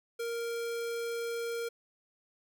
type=tone; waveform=square; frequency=466.2 Hz; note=A#4; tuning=in tune; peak=-34 dBFS; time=0.19-1.69 s; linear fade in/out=10 ms; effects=none